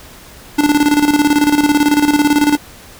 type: tone with tremolo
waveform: square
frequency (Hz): 293.7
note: D4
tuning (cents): 0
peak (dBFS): -8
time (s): 0.58-2.57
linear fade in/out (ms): 10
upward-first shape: square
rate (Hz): 18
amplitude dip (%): 65
effects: pink hiss -38 dBFS RMS until 2.99 s